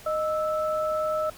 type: tone pair together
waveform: sine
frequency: 619.7 / 1313 Hz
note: D#5 / E6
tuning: -7 / -7 cents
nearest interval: octave + minor second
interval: 1300 cents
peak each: -25 / -29 dBFS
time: 0.06-1.3 s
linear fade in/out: 5 ms
effects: pink hiss -47 dBFS RMS until 1.37 s